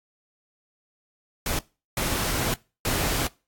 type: noise bursts at uneven times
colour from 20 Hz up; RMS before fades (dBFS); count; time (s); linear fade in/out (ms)
pink; -26; 3; 1.46-1.59 / 1.97-2.54 / 2.85-3.27; 2
effects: noise-tail reverb RT60 0.3 s tail -22 dB re dry + AAC 64 kbps